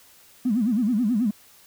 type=tone with vibrato; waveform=triangle; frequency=227.5 Hz; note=A#3; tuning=42 cents flat; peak=-15 dBFS; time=0.45-1.31 s; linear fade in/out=10 ms; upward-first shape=sine; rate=9.3 Hz; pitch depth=220 cents each way; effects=tanh soft clip ceiling -17 dBFS + white hiss -53 dBFS RMS until 1.66 s